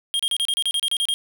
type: tone bursts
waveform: square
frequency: 3227 Hz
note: G7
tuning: 50 cents sharp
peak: -20 dBFS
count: 12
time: 0.14-1.14 s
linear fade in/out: 0 ms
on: 54 ms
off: 32 ms
effects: none